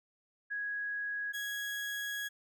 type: tone pair in turn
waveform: sine / 35% pulse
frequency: 1661.2 / 1661.2 Hz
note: G#6 / G#6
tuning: 0 / 0 cents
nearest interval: unison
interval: 0 cents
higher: neither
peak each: -34 / -34 dBFS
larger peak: neither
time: 0.5-1.33 / 1.33-2.29 s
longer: second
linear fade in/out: 20 ms
effects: none